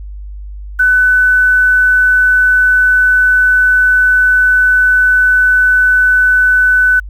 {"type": "tone with quantisation", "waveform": "sine", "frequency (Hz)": 1500, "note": "F#6", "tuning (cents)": 23, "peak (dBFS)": -6, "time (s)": [0.79, 7], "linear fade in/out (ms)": 10, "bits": 6, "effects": ["added 50 Hz sine -24 dBFS peak until 7.09 s"]}